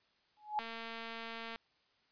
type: tone with exponential growth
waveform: sine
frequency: 845 Hz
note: G#5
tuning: 30 cents sharp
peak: -28 dBFS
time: 0.37-0.59 s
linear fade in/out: 0 ms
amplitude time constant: 47 ms
type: click train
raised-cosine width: 0.3 ms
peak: -29 dBFS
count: 222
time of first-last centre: 0.59-1.559 s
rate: 228 Hz
effects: white hiss -73 dBFS RMS until 2.11 s + resampled to 11025 Hz